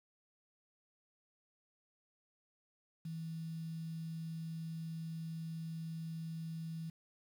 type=tone with quantisation; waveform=sine; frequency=162.8 Hz; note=E3; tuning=21 cents flat; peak=-40 dBFS; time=3.05-6.9 s; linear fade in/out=5 ms; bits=10; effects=none